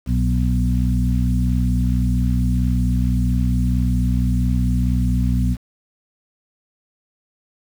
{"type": "harmonic tone with a mistuned harmonic", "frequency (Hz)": 61.74, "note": "B1", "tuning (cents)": 0, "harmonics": [1, 2, 3, 4], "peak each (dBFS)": [-18, -21, -23, -24], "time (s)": [0.06, 5.57], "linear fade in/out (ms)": 50, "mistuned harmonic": 2, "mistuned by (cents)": -38, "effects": ["7-bit"]}